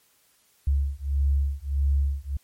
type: beating tone pair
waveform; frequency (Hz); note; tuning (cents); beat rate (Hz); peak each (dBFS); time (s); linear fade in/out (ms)
sine; 69 / 70.6; C#2 / C#2; -7 / +32; 1.6; -24; 0.67-2.37; 5
effects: white hiss -63 dBFS RMS until 2.43 s + MP3 64 kbps